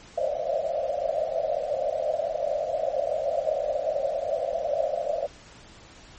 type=band-pass noise; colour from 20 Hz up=white; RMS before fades=-27 dBFS; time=0.17-5.27 s; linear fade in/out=10 ms; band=530 to 680 Hz; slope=96 dB/octave; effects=pink hiss -49 dBFS RMS until 6.18 s + MP3 32 kbps